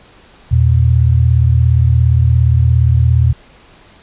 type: tone pair together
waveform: sine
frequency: 82.76 / 120 Hz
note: E2 / B2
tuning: +7 / -49 cents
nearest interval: tritone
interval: 644 cents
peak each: -10 dBFS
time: 0.51-3.33 s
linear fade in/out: 10 ms
effects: pink hiss -44 dBFS RMS until 4.02 s + resampled to 8000 Hz